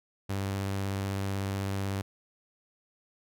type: tone with vibrato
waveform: sawtooth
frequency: 98 Hz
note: G2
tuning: in tune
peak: -26 dBFS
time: 0.29-2.02 s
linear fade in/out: 10 ms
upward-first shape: sine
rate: 16 Hz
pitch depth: 13 cents each way
effects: none